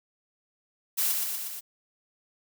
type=noise with echo; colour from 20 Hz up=blue; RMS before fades=-26 dBFS; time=0.97-1.13 s; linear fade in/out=20 ms; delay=120 ms; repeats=4; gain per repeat=-3 dB; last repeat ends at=1.61 s; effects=none

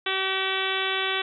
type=harmonic tone; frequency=382.2 Hz; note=G4; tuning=44 cents flat; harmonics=1 / 2 / 3 / 4 / 5 / 6 / 7 / 8 / 9 / 10; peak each=-32 / -35 / -33 / -32 / -33 / -33 / -33 / -34 / -31 / -37 dBFS; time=0.06-1.22 s; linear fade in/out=5 ms; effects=none

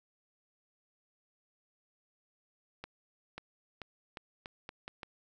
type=accelerating click train; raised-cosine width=0.3 ms; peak=-26 dBFS; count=8; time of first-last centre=2.84-5.032 s; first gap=540 ms; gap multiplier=0.81; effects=none

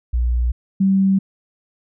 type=tone pair in turn; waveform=sine; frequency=60.2 / 192.9 Hz; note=B1 / G3; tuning=-44 / -28 cents; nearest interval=octave + minor sixth; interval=2016 cents; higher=second; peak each=-15 / -12 dBFS; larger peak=second; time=0.13-0.52 / 0.8-1.19 s; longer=neither; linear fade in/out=10 ms; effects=none

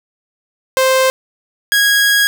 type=tone pair in turn; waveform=sawtooth; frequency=523.3 / 1648.5 Hz; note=C5 / G#6; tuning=0 / -13 cents; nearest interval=octave + minor sixth; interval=1987 cents; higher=second; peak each=-6 dBFS; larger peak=neither; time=0.77-1.1 / 1.72-2.27 s; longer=second; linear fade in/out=0 ms; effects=none

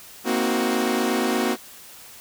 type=chord; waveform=sawtooth; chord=C half-diminished seventh; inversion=third; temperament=equal with one note detuned; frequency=233.1 / 261.6 / 316.6 / 370 Hz; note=Bb3 / C4 / Eb4 / Gb4; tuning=0 / 0 / +30 / 0 cents; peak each=-21 / -22 / -26 / -21 dBFS; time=0.24-1.57 s; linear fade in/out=50 ms; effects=white hiss -44 dBFS RMS until 2.2 s

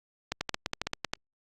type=clicks; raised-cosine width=0.2 ms; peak=-12 dBFS; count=11; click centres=0.32 / 0.41 / 0.493 / 0.544 / 0.661 / 0.734 / 0.816 / 0.87 / 0.934 / 1.047 / 1.135 s; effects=Opus 48 kbps

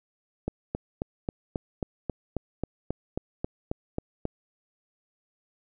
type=click train; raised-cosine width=2 ms; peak=-15 dBFS; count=15; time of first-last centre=0.48-4.254 s; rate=3.71 Hz; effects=none

